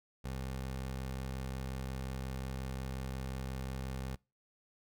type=tone; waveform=20% pulse; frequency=65.6 Hz; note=C2; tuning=5 cents sharp; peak=-33 dBFS; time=0.24-4.16 s; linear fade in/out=10 ms; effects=noise-tail reverb RT60 0.3 s tail -26 dB re dry